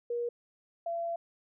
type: tone pair in turn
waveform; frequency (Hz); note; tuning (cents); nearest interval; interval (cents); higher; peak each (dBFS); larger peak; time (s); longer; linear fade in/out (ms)
sine; 476.4 / 677.6; A#4 / E5; +38 / +48; tritone; 610; second; -30 / -31; first; 0.1-0.29 / 0.86-1.16; second; 5
effects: none